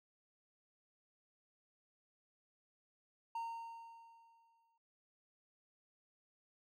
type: tone with exponential decay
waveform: triangle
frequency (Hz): 920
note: A#5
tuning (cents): -23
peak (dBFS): -36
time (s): 3.35-4.78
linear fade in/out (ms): 5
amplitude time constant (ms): 310
effects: none